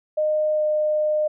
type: tone with pitch glide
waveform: sine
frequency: 613 to 609.1 Hz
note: D#5 to D#5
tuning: -26 to -37 cents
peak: -18 dBFS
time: 0.17-1.28 s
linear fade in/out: 10 ms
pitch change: -11 cents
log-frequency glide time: 0.55-0.62 s
effects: none